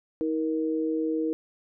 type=tone pair together; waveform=sine; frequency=318.2 / 470.6 Hz; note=D#4 / A#4; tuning=+39 / +16 cents; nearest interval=perfect fifth; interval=677 cents; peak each=-26 / -29 dBFS; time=0.21-1.33 s; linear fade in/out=0 ms; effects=none